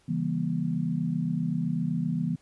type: chord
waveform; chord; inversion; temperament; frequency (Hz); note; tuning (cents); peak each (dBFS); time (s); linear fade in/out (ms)
sine; C# diminished seventh; none; just; 138.59 / 166.31 / 199.57 / 239.5; C#3 / E3 / G3 / Bb3; 0 / +16 / +31 / +47; -34 / -28 / -34 / -31; 0.08-2.36; 10
effects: pink hiss -64 dBFS RMS until 2.41 s + resampled to 24000 Hz